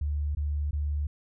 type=tone bursts; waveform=sine; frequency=73.42 Hz; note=D2; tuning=in tune; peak=-26 dBFS; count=3; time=0.01-1.07 s; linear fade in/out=5 ms; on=340 ms; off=20 ms; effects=none